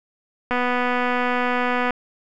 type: click train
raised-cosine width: 0.5 ms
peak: -8 dBFS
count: 346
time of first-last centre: 0.51-1.907 s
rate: 247 Hz
effects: none